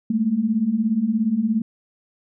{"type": "beating tone pair", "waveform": "sine", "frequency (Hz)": [207.7, 224.7], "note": ["G#3", "A3"], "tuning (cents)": [0, 37], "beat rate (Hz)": 17, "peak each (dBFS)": [-23, -19], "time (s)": [0.1, 1.62], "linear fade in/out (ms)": 5, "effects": []}